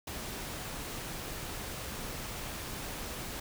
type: noise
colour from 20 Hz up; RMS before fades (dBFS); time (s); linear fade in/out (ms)
pink; -40; 0.07-3.4; 5
effects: none